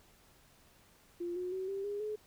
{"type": "tone with pitch steps", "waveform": "sine", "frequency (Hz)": [347.6, 361.9, 376.9, 392.4, 408.6, 425.5], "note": ["F4", "F#4", "F#4", "G4", "G#4", "G#4"], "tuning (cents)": [-8, -38, 32, 2, -28, 42], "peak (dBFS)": -35, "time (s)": [1.2, 2.16], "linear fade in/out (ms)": 10, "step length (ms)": 160, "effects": ["pink hiss -64 dBFS RMS until 2.26 s"]}